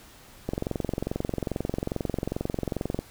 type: click train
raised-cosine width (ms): 2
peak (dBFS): -14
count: 57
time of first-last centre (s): 0.49-2.99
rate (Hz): 22.4
effects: pink hiss -51 dBFS RMS until 3.1 s